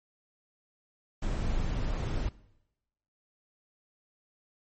brown noise, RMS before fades -30 dBFS, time 1.22-2.29 s, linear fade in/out 5 ms, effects noise-tail reverb RT60 0.9 s tail -20 dB re dry + MP3 32 kbps

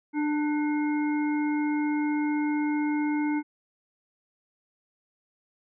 harmonic tone with a mistuned harmonic, 297.4 Hz, D4, 22 cents sharp, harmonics 1 / 3 / 5 / 7, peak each -24 / -35 / -41 / -38 dBFS, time 0.13-3.43 s, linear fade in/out 50 ms, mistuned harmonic 7, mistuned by +53 cents, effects none

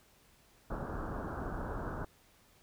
pink low-pass noise, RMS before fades -39 dBFS, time 0.7-2.05 s, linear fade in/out 5 ms, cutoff 1600 Hz, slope 96 dB/octave, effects pink hiss -65 dBFS RMS until 2.62 s

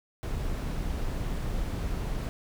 brown noise, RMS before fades -31 dBFS, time 0.23-2.29 s, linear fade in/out 0 ms, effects none

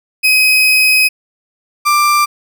35% pulse tone pair in turn, 2525 / 1182.4 Hz, D#7 / D6, +25 / +11 cents, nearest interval octave + minor second, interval 1314 cents, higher first, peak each -6 / -7 dBFS, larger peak first, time 0.23-1.09 / 1.85-2.26 s, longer first, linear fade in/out 20 ms, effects none

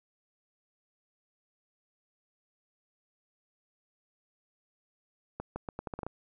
accelerating click train, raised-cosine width 1 ms, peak -22 dBFS, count 9, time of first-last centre 5.4-6.066 s, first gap 160 ms, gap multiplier 0.8, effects none

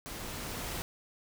pink noise with level ramp, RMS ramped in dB -42 to -37 dBFS, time 0.06-0.82 s, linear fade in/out 0 ms, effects none

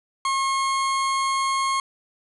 40% pulse tone, 1081 Hz, C#6, 44 cents flat, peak -20 dBFS, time 0.25-1.8 s, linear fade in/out 2 ms, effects resampled to 24000 Hz + 8-bit

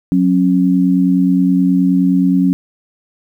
sine tone pair together, 183.17 / 272.7 Hz, F#3 / C#4, -17 / -28 cents, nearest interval perfect fifth, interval 689 cents, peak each -12 dBFS, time 0.12-2.53 s, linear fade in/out 0 ms, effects 8-bit

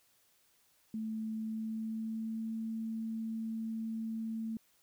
sine tone with pitch glide, 219.8 to 223.5 Hz, A3 to A3, -2 to +27 cents, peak -35 dBFS, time 0.94-4.57 s, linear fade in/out 2 ms, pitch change +29 cents, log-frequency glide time 1.33-2.53 s, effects white hiss -70 dBFS RMS until 4.82 s

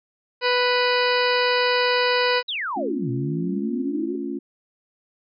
harmonic tone, 493.9 Hz, B4, in tune, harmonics 1 / 2 / 3 / 4 / 5 / 6 / 8 / 9 / 10, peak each -21 / -24 / -26 / -27 / -28 / -29 / -30 / -31 / -31 dBFS, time 0.41-2.43 s, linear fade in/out 50 ms
sine exponential two-way sweep, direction down then up, 4041 to 122.5 to 371.5 Hz, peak -24 dBFS, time 2.48-4.16 s, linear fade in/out 10 ms, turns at 3.1 s
sine chord, A augmented, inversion none, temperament equal, 220 / 277.2 / 349.2 Hz, A3 / C#4 / E#4, 0 / 0 / 0 cents, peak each -32 / -28 / -30 dBFS, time 2.76-4.39 s, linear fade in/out 10 ms
effects MP3 96 kbps

